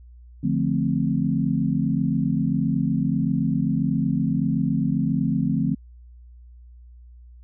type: chord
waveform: sine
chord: D minor seventh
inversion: none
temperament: equal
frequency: 146.83 / 174.61 / 220 / 261.6 Hz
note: D3 / F3 / A3 / C4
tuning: 0 / 0 / 0 / 0 cents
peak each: -25 dBFS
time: 0.43-5.75 s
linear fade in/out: 10 ms
effects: added 60 Hz sine -43 dBFS peak until 7.43 s